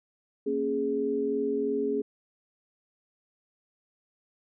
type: tone cluster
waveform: sine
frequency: 231.9 / 274.9 / 415.9 Hz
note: A#3 / C#4 / G#4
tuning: -9 / -14 / +2 cents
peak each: -35 / -31 / -27 dBFS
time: 0.46-2.02 s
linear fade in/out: 10 ms
effects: none